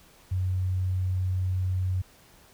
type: tone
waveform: sine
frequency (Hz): 92.5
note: F#2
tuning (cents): 0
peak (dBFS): -24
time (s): 0.31-2.02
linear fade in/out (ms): 10
effects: pink hiss -56 dBFS RMS until 2.53 s